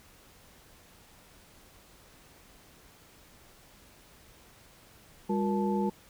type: tone cluster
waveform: sine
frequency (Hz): 201.1 / 360 / 472.5 / 874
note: G3 / F#4 / A#4 / A5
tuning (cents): +44 / -47 / +23 / -12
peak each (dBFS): -28 / -33 / -35 / -34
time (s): 5.29-5.9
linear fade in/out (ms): 10
effects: pink hiss -57 dBFS RMS until 6.09 s